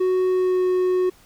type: tone with pitch glide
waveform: triangle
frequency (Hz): 370 to 366.6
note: F#4 to F#4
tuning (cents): 0 to -16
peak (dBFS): -15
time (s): 0-1.1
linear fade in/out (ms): 10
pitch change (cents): -16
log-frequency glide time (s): 0.28-0.67
effects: pink hiss -53 dBFS RMS until 1.25 s